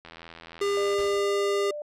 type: click train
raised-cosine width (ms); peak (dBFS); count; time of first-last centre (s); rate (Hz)
0.3; -27; 75; 0.05-0.94; 83.1
type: tone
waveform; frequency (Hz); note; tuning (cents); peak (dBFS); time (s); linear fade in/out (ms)
square; 402.2; G4; +44; -24; 0.61-1.71; 5
type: tone with pitch glide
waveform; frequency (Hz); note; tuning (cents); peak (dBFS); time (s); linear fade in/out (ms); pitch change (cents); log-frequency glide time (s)
sine; 601 to 593.4; D5 to D5; +40 to +18; -32; 0.77-1.82; 2; -22; 1.38-1.69
type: noise with exponential decay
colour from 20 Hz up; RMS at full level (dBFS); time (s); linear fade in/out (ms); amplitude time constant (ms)
pink; -40; 0.98-1.58; 2; 130
effects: low-pass 8000 Hz 12 dB/octave